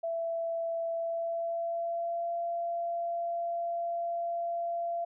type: tone with pitch glide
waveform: sine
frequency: 666 to 683.9 Hz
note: E5 to F5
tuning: +18 to -36 cents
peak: -30 dBFS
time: 0.03-5.05 s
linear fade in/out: 10 ms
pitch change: +46 cents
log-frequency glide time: 0.93-2.33 s
effects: none